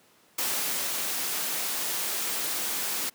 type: noise with ADSR envelope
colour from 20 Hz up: white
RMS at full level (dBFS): -28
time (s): 0.38-3.1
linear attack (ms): 7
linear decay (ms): 470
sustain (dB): -2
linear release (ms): 13
effects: pink hiss -60 dBFS RMS until 3.14 s + high-pass 200 Hz 12 dB/octave